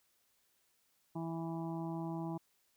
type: harmonic tone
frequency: 164.81 Hz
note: E3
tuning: in tune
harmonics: 1 / 2 / 4 / 5 / 6 / 7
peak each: -40 / -41 / -49 / -48 / -50 / -60 dBFS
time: 1.15-2.38 s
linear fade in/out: 10 ms
effects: white hiss -75 dBFS RMS until 2.76 s